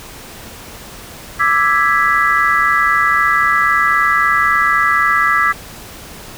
sine chord, E dominant seventh, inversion third, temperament equal, 1174.7 / 1318.5 / 1661.2 / 1975.5 Hz, D6 / E6 / G#6 / B6, 0 / 0 / 0 / 0 cents, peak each -16 dBFS, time 1.39-5.53 s, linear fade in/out 20 ms, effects pink hiss -34 dBFS RMS until 6.37 s

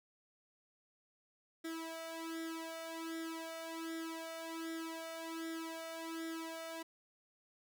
sawtooth tone with flanger, 326.8 Hz, E4, 15 cents flat, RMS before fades -44 dBFS, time 1.64-6.83 s, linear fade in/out 10 ms, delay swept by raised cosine 0.55 to 1.41 ms, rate 1.3 Hz, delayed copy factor +0.95, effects none

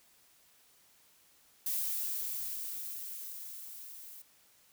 violet noise with level ramp, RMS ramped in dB -33 to -50 dBFS, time 1.66-4.22 s, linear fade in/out 5 ms, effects white hiss -65 dBFS RMS until 4.72 s

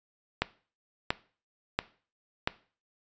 click train, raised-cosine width 0.3 ms, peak -9 dBFS, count 4, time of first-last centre 0.42-2.475 s, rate 1.46 Hz, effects noise-tail reverb RT60 0.4 s tail -18 dB re dry + resampled to 16000 Hz

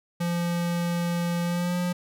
square tone with pitch glide, 172.5 to 177.66 Hz, F3 to F3, -21 to +30 cents, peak -25 dBFS, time 0.2-1.93 s, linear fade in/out 10 ms, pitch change +51 cents, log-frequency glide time 1.43-1.77 s, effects none

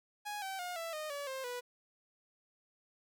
sawtooth tone with pitch steps, 830.6 / 770.5 / 714.8 / 663.1 / 615.1 / 570.6 / 529.3 / 491 Hz, G#5 / G5 / F5 / E5 / D#5 / C#5 / C5 / B4, 0 / -30 / +40 / +10 / -20 / +50 / +20 / -10 cents, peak -35 dBFS, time 0.25-1.61 s, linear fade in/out 20 ms, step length 170 ms, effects none

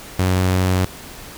sawtooth tone, 92.5 Hz, F#2, in tune, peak -11 dBFS, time 0.19-0.85 s, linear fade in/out 0 ms, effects pink hiss -37 dBFS RMS until 1.37 s

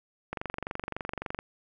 click train, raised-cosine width 0.5 ms, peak -18 dBFS, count 26, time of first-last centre 0.33-1.389 s, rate 23.6 Hz, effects none

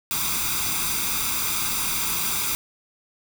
white noise with comb filter, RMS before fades -25 dBFS, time 0.11-2.55 s, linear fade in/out 0 ms, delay 0.83 ms, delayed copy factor +0.75, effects none

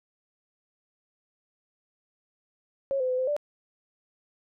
sine tone with pitch steps, 547 / 511 / 507 / 516 / 587 Hz, C#5 / C5 / B4 / C5 / D5, -23 / -41 / +45 / -24 / -1 cents, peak -24 dBFS, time 2.91-3.365 s, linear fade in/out 0 ms, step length 91 ms, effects none

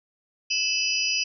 sine tone cluster, 2623 / 2993 / 4967 / 5800 Hz, E7 / F#7 / D#8 / F#8, -9 / +19 / -4 / -35 cents, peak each -26 / -32 / -26 / -31 dBFS, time 0.5-1.24 s, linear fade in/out 10 ms, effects none

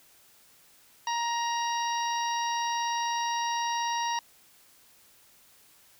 harmonic tone with a mistuned harmonic, 939 Hz, A#5, 12 cents sharp, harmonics 1 / 2 / 3 / 4 / 5 / 6, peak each -28 / -37 / -39 / -41 / -44 / -38 dBFS, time 1.07-4.19 s, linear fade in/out 2 ms, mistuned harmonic 4, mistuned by +33 cents, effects white hiss -59 dBFS RMS until 5.99 s

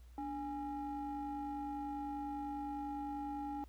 triangle ring-modulated tone, 266.5 Hz, C4, 32 cents sharp, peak -34 dBFS, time 0.18-3.64 s, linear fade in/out 0 ms, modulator 558 Hz, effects added 60 Hz sine -54 dBFS peak until 3.68 s + pink hiss -71 dBFS RMS until 3.68 s

